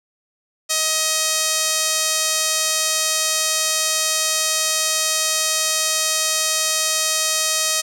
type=tone with band-pass filter; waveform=sawtooth; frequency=631 Hz; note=D#5; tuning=24 cents sharp; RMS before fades=-20 dBFS; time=0.69-7.82 s; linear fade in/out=20 ms; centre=6800 Hz; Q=1.4; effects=none